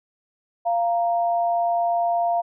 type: tone pair together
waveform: sine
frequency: 692.1 / 932.3 Hz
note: F5 / A#5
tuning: -16 / 0 cents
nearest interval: perfect fourth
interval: 516 cents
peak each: -19 / -28 dBFS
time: 0.65-2.42 s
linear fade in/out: 20 ms
effects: none